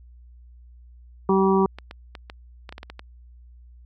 harmonic tone, 192.5 Hz, G3, 31 cents flat, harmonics 1 / 2 / 4 / 5 / 6, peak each -20 / -19 / -30 / -25 / -28 dBFS, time 1.29-1.66 s, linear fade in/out 2 ms
clicks, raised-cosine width 0.3 ms, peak -21 dBFS, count 10, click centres 1.786 / 1.911 / 2.152 / 2.299 / 2.692 / 2.725 / 2.781 / 2.831 / 2.9 / 2.994 s
effects added 60 Hz sine -45 dBFS peak until 3.85 s

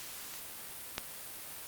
clicks, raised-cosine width 0.2 ms, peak -29 / -15 dBFS, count 2, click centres 0.339 / 0.981 s, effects white hiss -45 dBFS RMS until 1.67 s + Opus 48 kbps

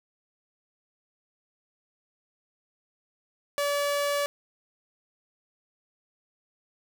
sawtooth tone, 574 Hz, D5, 40 cents flat, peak -21 dBFS, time 3.58-4.26 s, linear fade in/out 0 ms, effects none

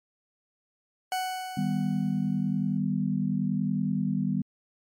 40% pulse tone with exponential decay, 744 Hz, F#5, 9 cents sharp, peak -25 dBFS, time 1.12-2.78 s, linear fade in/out 1 ms, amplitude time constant 360 ms
sine chord, Eb augmented, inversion none, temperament equal with one note detuned, 155.56 / 196.56 / 246.9 Hz, Eb3 / G3 / B3, 0 / +5 / 0 cents, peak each -30 / -27 / -30 dBFS, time 1.57-4.42 s, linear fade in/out 5 ms
effects MP3 64 kbps

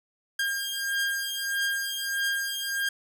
sawtooth beating tone pair, 1609 / 1610.6 Hz, G6 / G6, +45 / +46 cents, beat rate 1.6 Hz, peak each -26 / -27 dBFS, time 0.39-2.89 s, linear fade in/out 5 ms, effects none

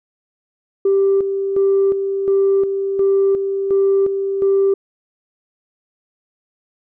sine tone with tremolo, 392 Hz, G4, in tune, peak -10 dBFS, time 0.85-4.74 s, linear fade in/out 5 ms, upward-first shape square, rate 1.4 Hz, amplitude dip 55%, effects tanh soft clip ceiling -8 dBFS

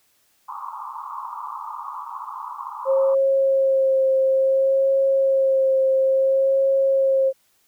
white band-pass noise, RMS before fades -33 dBFS, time 0.48-3.15 s, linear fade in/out 10 ms, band 870 to 1200 Hz, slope 96 dB/octave
sine tone with vibrato, 536 Hz, C5, 42 cents sharp, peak -15 dBFS, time 2.85-7.33 s, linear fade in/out 50 ms, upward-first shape sine, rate 0.58 Hz, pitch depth 17 cents each way
effects white hiss -63 dBFS RMS until 7.67 s

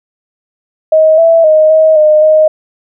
sine tone with pitch steps, 630 / 661 / 622 / 632 / 612 / 622 Hz, D#5 / E5 / D#5 / D#5 / D#5 / D#5, +21 / +5 / -1 / +27 / -29 / -1 cents, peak -3 dBFS, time 0.92-2.48 s, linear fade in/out 5 ms, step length 260 ms, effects none

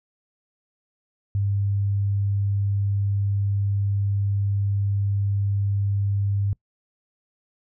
sine tone, 100 Hz, G2, 35 cents sharp, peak -20 dBFS, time 1.35-6.53 s, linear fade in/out 0 ms, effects noise-tail reverb RT60 0.1 s tail -23 dB re dry

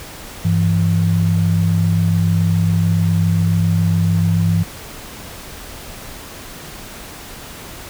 sine tone pair together, 100.13 / 167.3 Hz, G2 / E3, +37 / +26 cents, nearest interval major sixth, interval 889 cents, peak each -15 dBFS, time 0.44-4.64 s, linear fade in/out 20 ms, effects pink hiss -34 dBFS RMS until 7.89 s

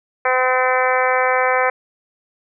harmonic tone, 255.7 Hz, C4, 40 cents flat, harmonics 2 / 3 / 4 / 5 / 6 / 7 / 8 / 9, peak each -19 / -21 / -22 / -23 / -24 / -24 / -25 / -26 dBFS, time 0.25-1.7 s, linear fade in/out 5 ms, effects none

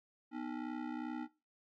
square ring-modulated tone, 277.2 Hz, C#4, in tune, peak -37 dBFS, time 0.31-1.28 s, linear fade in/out 50 ms, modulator 31.3 Hz, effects noise-tail reverb RT60 0.3 s tail -20 dB re dry + low-pass 2000 Hz 12 dB/octave

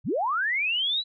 sine linear sweep, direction up, 73.5 to 4011 Hz, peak -23 dBFS, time 0.04-1.04 s, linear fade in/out 50 ms, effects none

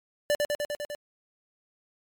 square tone with echo, 587.3 Hz, D5, in tune, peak -22 dBFS, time 0.3-0.35 s, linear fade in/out 0 ms, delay 100 ms, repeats 6, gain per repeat -2 dB, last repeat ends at 0.95 s, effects MP3 96 kbps

